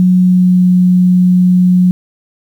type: tone with pitch glide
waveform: sine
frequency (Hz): 182.4 to 181.14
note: F#3 to F#3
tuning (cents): -24 to -36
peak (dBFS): -5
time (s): 0-1.91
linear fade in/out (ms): 0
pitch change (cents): -12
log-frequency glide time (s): 0.18-0.69
effects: 7-bit